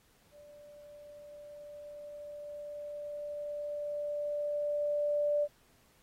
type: tone with level ramp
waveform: sine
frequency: 587.3 Hz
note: D5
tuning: in tune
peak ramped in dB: -52 to -26 dBFS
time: 0.31-5.48 s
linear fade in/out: 50 ms
effects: pink hiss -67 dBFS RMS until 6.02 s + AAC 48 kbps